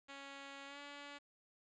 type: tone with pitch glide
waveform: 5% pulse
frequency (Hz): 277.2 to 286.3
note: C#4 to D4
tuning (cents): 0 to -44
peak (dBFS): -38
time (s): 0.08-1.19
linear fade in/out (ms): 20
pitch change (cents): +56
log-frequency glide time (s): 0.66-0.79
effects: resampled to 16000 Hz + 12-bit